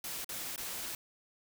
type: noise with dropouts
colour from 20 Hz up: white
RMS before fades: -40 dBFS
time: 0.04-0.95 s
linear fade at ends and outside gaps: 2 ms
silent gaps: 0.245-0.291 / 0.561-0.578 s
effects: none